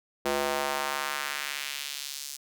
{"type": "tone with high-pass filter sweep", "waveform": "square", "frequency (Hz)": 70.9, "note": "C#2", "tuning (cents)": 40, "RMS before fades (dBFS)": -32, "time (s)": [0.25, 2.37], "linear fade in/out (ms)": 10, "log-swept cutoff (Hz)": [420, 5900], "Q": 1.2, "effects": []}